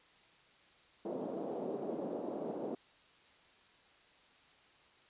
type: band-pass noise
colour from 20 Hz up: white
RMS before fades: -40 dBFS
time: 1.05-2.75 s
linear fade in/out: 5 ms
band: 210 to 590 Hz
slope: 24 dB/octave
effects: white hiss -64 dBFS RMS until 5.09 s + resampled to 8000 Hz